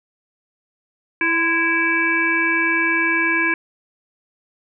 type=harmonic tone with a mistuned harmonic; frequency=330 Hz; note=E4; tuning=2 cents sharp; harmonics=1 / 3 / 5 / 7 / 8; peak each=-24 / -26 / -20 / -19 / -30 dBFS; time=1.21-3.54 s; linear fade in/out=2 ms; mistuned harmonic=3; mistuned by=+54 cents; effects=none